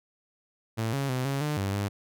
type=tone with pitch steps; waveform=sawtooth; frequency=112.7 / 138.2 / 127.9 / 138 / 149.9 / 98 / 100.8 Hz; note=A2 / C#3 / C3 / C#3 / D3 / G2 / G2; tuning=+42 / -5 / -39 / -7 / +36 / 0 / +49 cents; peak=-23 dBFS; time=0.77-1.89 s; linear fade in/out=20 ms; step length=160 ms; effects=none